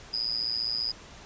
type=tone with amplitude modulation; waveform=sine; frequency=4964 Hz; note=D#8; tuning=5 cents flat; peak=-23 dBFS; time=0.13-0.92 s; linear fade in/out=10 ms; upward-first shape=sine; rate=115 Hz; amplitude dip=100%; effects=pink hiss -48 dBFS RMS until 1.25 s + resampled to 16000 Hz